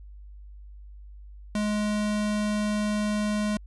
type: tone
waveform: square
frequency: 210 Hz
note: G#3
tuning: 19 cents sharp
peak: -25 dBFS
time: 1.55-3.57 s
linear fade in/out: 2 ms
effects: added 50 Hz sine -42 dBFS peak until 3.66 s + resampled to 24000 Hz